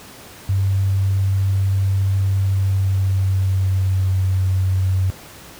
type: tone with pitch glide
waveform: sine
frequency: 97 to 94.02 Hz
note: G2 to F#2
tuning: -18 to +28 cents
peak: -14 dBFS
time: 0.49-5.1 s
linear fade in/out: 0 ms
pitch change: -54 cents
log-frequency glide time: 2.43-4.26 s
effects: pink hiss -40 dBFS RMS until 5.59 s + high-pass 60 Hz 12 dB/octave